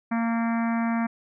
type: harmonic tone with a mistuned harmonic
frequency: 230.4 Hz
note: A#3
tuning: 20 cents flat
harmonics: 1 / 3 / 4 / 5 / 6 / 7 / 8 / 9 / 10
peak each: -23 / -33 / -35 / -37 / -39 / -40 / -41 / -42 / -43 dBFS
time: 0.11-1.07 s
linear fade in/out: 10 ms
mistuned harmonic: 8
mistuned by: -19 cents
effects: none